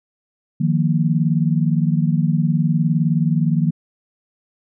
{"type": "chord", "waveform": "sine", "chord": "Eb suspended second", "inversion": "none", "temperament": "just", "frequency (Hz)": [155.56, 175.01, 233.3], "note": ["Eb3", "F3", "Bb3"], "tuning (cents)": [0, 4, 2], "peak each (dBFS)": [-17, -19, -22], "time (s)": [0.6, 3.71], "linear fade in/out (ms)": 10, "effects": []}